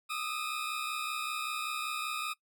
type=tone pair together; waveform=20% pulse; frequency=1222.8 / 1288 Hz; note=D#6 / E6; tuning=-30 / -41 cents; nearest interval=minor second; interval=89 cents; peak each=-31 / -33 dBFS; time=0.09-2.34 s; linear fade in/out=20 ms; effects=noise-tail reverb RT60 0.1 s tail -20 dB re dry